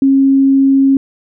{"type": "tone", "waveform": "sine", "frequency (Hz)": 271.4, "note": "C#4", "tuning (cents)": -36, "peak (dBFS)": -6, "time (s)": [0.02, 0.97], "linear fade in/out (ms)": 2, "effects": []}